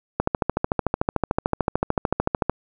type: click train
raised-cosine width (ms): 1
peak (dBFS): -5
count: 32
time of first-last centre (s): 0.2-2.496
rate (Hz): 13.5
effects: none